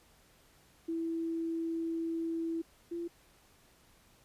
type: tone pair in turn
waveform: sine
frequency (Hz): 329.6 / 340.8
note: E4 / F4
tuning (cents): 0 / -42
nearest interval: minor second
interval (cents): 58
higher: second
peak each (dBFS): -32 / -35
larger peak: first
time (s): 0.88-2.62 / 2.91-3.08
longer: first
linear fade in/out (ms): 10
effects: pink hiss -64 dBFS RMS until 4.24 s + resampled to 32000 Hz